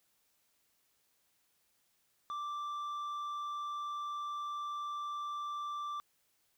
sine tone with tanh clipping, 1174.7 Hz, D6, in tune, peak -38 dBFS, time 2.3-6 s, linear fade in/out 0 ms, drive 6 dB, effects white hiss -75 dBFS RMS until 6.57 s

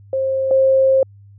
sine tone pair in turn, 532 / 532 Hz, C5 / C5, +29 / +29 cents, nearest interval unison, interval 0 cents, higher neither, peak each -16 / -10 dBFS, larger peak second, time 0.13-0.51 / 0.51-1.03 s, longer second, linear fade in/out 2 ms, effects added 100 Hz sine -41 dBFS peak until 1.38 s

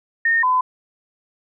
sine tone pair in turn, 1834 / 1012.8 Hz, A#6 / B5, -29 / +43 cents, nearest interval minor seventh, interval 1028 cents, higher first, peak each -14 dBFS, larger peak neither, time 0.25-0.43 / 0.43-0.61 s, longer neither, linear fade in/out 5 ms, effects none

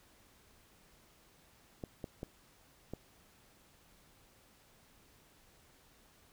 clicks, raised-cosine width 2 ms, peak -27 dBFS, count 4, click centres 1.838 / 2.042 / 2.231 / 2.936 s, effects pink hiss -65 dBFS RMS until 6.32 s

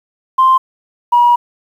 sine tone pair in turn, 1046.5 / 961.5 Hz, C6 / B5, 0 / -47 cents, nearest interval minor second, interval 147 cents, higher first, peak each -5 dBFS, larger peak neither, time 0.38-0.58 / 1.12-1.36 s, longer second, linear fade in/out 10 ms, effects tanh soft clip ceiling -2 dBFS + 7-bit

